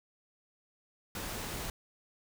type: noise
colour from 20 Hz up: pink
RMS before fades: -39 dBFS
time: 1.15-1.7 s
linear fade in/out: 2 ms
effects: none